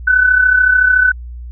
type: tone with amplitude modulation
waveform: sine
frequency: 1503 Hz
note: F#6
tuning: 27 cents sharp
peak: -5 dBFS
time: 0.07-1.12 s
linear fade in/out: 10 ms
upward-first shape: sine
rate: 33.7 Hz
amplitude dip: 60%
effects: added 60 Hz sine -26 dBFS peak until 1.51 s